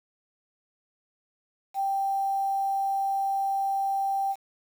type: tone with quantisation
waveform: sine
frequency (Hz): 784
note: G5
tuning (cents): 0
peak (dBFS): -24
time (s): 1.74-4.36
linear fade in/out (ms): 50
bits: 8
effects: none

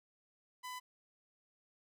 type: tone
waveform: sawtooth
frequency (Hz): 1002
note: B5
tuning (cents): +25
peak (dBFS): -39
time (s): 0.63-0.8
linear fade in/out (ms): 20
effects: none

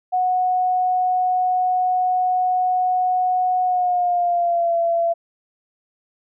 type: tone with pitch glide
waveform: sine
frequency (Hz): 734 to 677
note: F#5 to E5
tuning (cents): -14 to +46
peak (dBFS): -16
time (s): 0.12-5.14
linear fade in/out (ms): 20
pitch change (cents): -140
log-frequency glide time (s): 3.63-4.76
effects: none

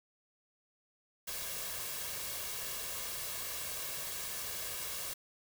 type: noise with comb filter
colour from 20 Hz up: white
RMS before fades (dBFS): -40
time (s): 1.27-5.14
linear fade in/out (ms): 10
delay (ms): 1.8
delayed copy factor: +0.55
effects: none

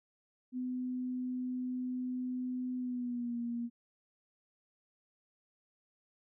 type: tone with pitch glide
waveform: sine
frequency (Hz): 252.2 to 236.7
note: B3 to A#3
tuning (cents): +36 to +27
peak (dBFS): -34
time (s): 0.52-3.7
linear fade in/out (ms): 50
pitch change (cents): -109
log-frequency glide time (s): 2.77-3.38
effects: none

